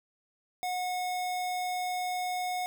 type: tone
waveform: square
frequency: 728 Hz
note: F#5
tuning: 28 cents flat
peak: -31 dBFS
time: 0.63-2.66 s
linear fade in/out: 0 ms
effects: none